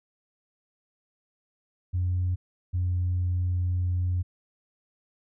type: tone pair in turn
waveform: sine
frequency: 90.2 / 89.68 Hz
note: F#2 / F2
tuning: -44 / +46 cents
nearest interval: unison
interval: 10 cents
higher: first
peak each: -22 dBFS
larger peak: neither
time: 1.93-2.36 / 2.73-4.23 s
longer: second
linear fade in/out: 20 ms
effects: tanh soft clip ceiling -20 dBFS